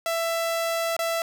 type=tone with dropouts; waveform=sawtooth; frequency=665 Hz; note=E5; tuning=15 cents sharp; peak=-20 dBFS; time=0.06-1.22 s; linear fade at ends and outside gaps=1 ms; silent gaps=0.966-0.991 s; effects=none